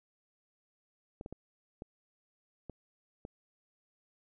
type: clicks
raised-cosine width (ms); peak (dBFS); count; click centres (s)
2; -29; 6; 1.211 / 1.261 / 1.326 / 1.821 / 2.697 / 3.251
effects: none